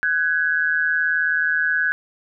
sine tone pair together, 1502.4 / 1661.2 Hz, F#6 / G#6, +26 / 0 cents, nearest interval major second, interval 174 cents, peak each -20 dBFS, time 0.03-1.92 s, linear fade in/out 0 ms, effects none

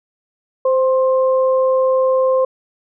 sine tone pair together, 520.7 / 1056 Hz, C5 / C6, -8 / +16 cents, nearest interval octave, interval 1224 cents, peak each -12 / -22 dBFS, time 0.65-2.45 s, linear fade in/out 5 ms, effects none

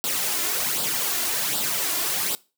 white noise with flanger, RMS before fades -25 dBFS, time 0.04-2.35 s, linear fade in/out 0 ms, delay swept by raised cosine 0.23 to 2.93 ms, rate 1.3 Hz, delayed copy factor +0.6, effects noise-tail reverb RT60 0.3 s tail -21 dB re dry + high-pass 150 Hz 12 dB/octave

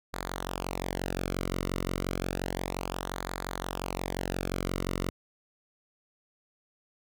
sawtooth tone with flanger, 45.69 Hz, F#1, 21 cents flat, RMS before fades -34 dBFS, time 0.13-5.1 s, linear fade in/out 10 ms, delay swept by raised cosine 0.35 to 1.22 ms, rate 0.31 Hz, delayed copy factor -0.8, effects none

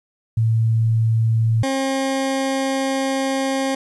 sine / 20% pulse tone pair in turn, 112.7 / 268.6 Hz, A2 / C4, +42 / +46 cents, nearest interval octave + minor third, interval 1504 cents, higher second, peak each -14 dBFS, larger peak neither, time 0.37-1.63 / 1.63-3.75 s, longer second, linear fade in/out 5 ms, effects resampled to 24000 Hz + 9-bit

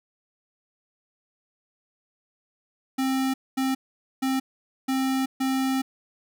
square tone bursts at uneven times, 264.5 Hz, C4, 19 cents sharp, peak -23 dBFS, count 5, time 2.98-3.34 / 3.57-3.75 / 4.22-4.4 / 4.88-5.26 / 5.4-5.82 s, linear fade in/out 10 ms, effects none

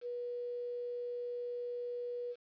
sine tone with quantisation, 485.3 Hz, B4, 30 cents flat, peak -37 dBFS, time 0.01-2.36 s, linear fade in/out 50 ms, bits 10, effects resampled to 11025 Hz

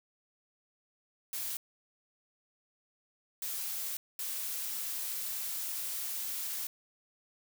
blue noise bursts at uneven times, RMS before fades -37 dBFS, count 3, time 1.33-1.57 / 3.42-3.97 / 4.19-6.67 s, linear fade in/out 2 ms, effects none

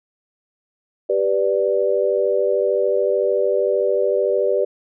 sine chord, G major, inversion none, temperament equal, 392 / 493.9 / 587.3 Hz, G4 / B4 / D5, 0 / 0 / 0 cents, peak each -20 dBFS, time 1.09-4.65 s, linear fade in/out 10 ms, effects none

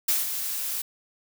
blue noise with ADSR envelope, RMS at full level -22 dBFS, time 0.08-0.82 s, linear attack 7 ms, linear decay 170 ms, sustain -8 dB, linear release 6 ms, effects none

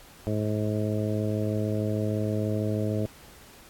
harmonic tone, 106.4 Hz, G#2, 42 cents sharp, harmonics 1 / 2 / 3 / 4 / 5 / 6, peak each -28 / -31 / -33 / -34 / -35 / -36 dBFS, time 0.27-3.06 s, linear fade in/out 0 ms, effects pink hiss -51 dBFS RMS until 3.69 s + AAC 64 kbps

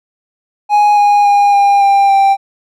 triangle tone with pitch steps, 830.6 / 821.5 / 812.6 / 803.7 / 794.9 / 786.2 Hz, G#5 / G#5 / G#5 / G5 / G5 / G5, 0 / -19 / -38 / +43 / +24 / +5 cents, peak -4 dBFS, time 0.69-2.37 s, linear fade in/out 50 ms, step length 280 ms, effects none

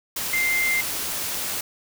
sine tone in noise, 2093 Hz, C7, in tune, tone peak -20 dBFS, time 0.33-0.81 s, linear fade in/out 5 ms, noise white, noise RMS -28 dBFS, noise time 0.16-1.61 s, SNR +5 dB, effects none

